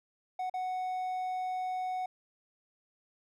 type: tone with dropouts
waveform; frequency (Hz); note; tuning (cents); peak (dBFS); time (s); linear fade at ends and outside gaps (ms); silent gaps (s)
triangle; 740; F#5; 0; -30; 0.39-2.06; 5; 0.498-0.539
effects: none